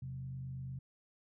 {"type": "tone with frequency modulation", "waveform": "sine", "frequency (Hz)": 130.81, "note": "C3", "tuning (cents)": 0, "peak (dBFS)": -40, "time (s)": [0.02, 0.79], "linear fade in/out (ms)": 5, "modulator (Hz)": 48.9, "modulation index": 0.49, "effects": []}